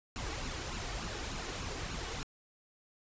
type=noise with flanger; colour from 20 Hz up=pink; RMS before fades=-39 dBFS; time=0.16-2.23 s; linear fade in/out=0 ms; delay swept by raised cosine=0.72 to 2.72 ms; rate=3.4 Hz; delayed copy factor=+0.55; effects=resampled to 16000 Hz